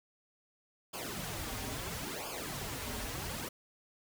pink noise with flanger, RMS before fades -40 dBFS, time 0.93-3.49 s, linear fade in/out 10 ms, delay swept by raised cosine 0.51 to 6.01 ms, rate 0.74 Hz, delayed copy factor -0.85, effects none

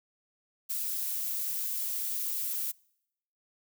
violet noise with ADSR envelope, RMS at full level -30 dBFS, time 0.69-2.72 s, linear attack 22 ms, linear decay 3 ms, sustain -3 dB, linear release 14 ms, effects noise-tail reverb RT60 0.8 s tail -26 dB re dry

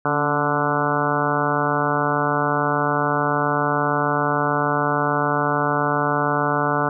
harmonic tone with a mistuned harmonic, 146.8 Hz, D3, in tune, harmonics 1 / 2 / 3 / 4 / 5 / 6 / 7 / 8 / 9 / 10, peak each -27 / -27 / -27 / -27 / -27 / -27 / -27 / -27 / -27 / -27 dBFS, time 0.05-6.89 s, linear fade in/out 2 ms, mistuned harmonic 2, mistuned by -51 cents, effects none

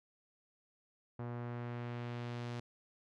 sawtooth tone with low-pass filter sweep, 120 Hz, B2, 49 cents flat, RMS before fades -42 dBFS, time 1.19-2.6 s, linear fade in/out 5 ms, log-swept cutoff 1200 to 5300 Hz, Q 0.93, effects none

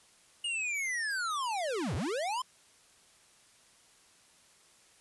square linear two-way sweep, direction down then up, 2887 to 72.4 to 1060 Hz, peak -32 dBFS, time 0.44-2.42 s, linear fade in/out 5 ms, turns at 1.95 s, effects white hiss -62 dBFS RMS until 5 s + resampled to 24000 Hz

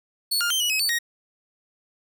sawtooth tone with pitch steps, 4406 / 1409 / 3123 / 2929 / 2553 / 4496 / 1880 Hz, C#8 / F6 / G7 / F#7 / D#7 / C#8 / A#6, -11 / +15 / -7 / -18 / +44 / +24 / +14 cents, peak -18 dBFS, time 0.31-0.989 s, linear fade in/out 10 ms, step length 97 ms, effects none

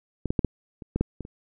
clicks, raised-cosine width 3 ms, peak -15 / -11 / -8 / -8 / -26 / -13 / -9 / -20 / -27 dBFS, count 9, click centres 0.257 / 0.305 / 0.392 / 0.447 / 0.822 / 0.96 / 1.01 / 1.207 / 1.251 s, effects none

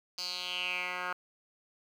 10% pulse tone with band-pass filter sweep, 180 Hz, F#3, 47 cents flat, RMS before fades -36 dBFS, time 0.18-1.13 s, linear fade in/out 2 ms, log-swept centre 4900 to 1500 Hz, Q 5.1, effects 10-bit

